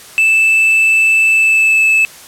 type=tone with pitch glide; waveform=triangle; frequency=2637 to 2616 Hz; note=E7 to E7; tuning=0 to -14 cents; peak=-6 dBFS; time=0.18-2.05 s; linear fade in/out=0 ms; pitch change=-14 cents; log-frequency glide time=1.31-1.87 s; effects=white hiss -36 dBFS RMS until 2.27 s + low-pass 12000 Hz 12 dB/octave